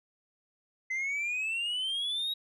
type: exponential sweep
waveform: sine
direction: up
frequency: 2039 to 3829 Hz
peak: -27 dBFS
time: 0.9-2.34 s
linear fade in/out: 10 ms
effects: tanh soft clip ceiling -29 dBFS